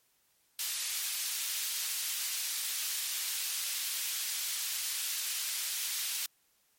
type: high-pass noise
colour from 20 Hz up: pink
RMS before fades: -35 dBFS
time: 0.59-6.26 s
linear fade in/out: 2 ms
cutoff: 3200 Hz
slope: 12 dB/octave
effects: white hiss -71 dBFS RMS until 6.78 s + MP3 64 kbps